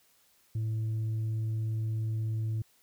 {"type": "tone", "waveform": "sine", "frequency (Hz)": 110.4, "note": "A2", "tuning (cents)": 6, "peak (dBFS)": -26, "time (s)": [0.55, 2.62], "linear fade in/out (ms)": 5, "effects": ["tanh soft clip ceiling -28 dBFS", "white hiss -66 dBFS RMS until 2.82 s"]}